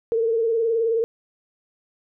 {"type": "tone with vibrato", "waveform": "sine", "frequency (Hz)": 455.2, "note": "A#4", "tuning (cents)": -41, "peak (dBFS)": -18, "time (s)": [0.12, 1.04], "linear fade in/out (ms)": 0, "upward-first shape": "triangle", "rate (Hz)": 19, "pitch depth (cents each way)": 62, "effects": []}